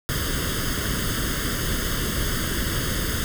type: noise with comb filter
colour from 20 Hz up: pink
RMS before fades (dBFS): -25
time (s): 0.09-3.24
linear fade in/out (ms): 0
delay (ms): 0.61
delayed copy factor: +0.85
effects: none